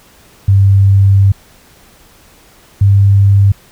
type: tone pair in turn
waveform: sine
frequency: 98.2 / 99.34 Hz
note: G2 / G2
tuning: +4 / +24 cents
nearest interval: unison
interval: 20 cents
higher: second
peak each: -4 dBFS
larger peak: neither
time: 0.48-1.32 / 2.81-3.52 s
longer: first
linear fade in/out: 5 ms
effects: pink hiss -44 dBFS RMS until 3.71 s